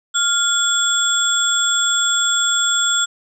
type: tone cluster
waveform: sine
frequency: 1394 / 3401 / 7580 Hz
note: F6 / G#7 / A#8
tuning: -4 / +40 / +28 cents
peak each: -19 dBFS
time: 0.14-3.06 s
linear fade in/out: 20 ms
effects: none